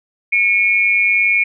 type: tone pair together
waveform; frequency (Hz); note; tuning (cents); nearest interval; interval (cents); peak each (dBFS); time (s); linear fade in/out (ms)
sine; 2205 / 2403; C#7 / D7; -10 / +39; minor second; 149; -14; 0.32-1.44; 10
effects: none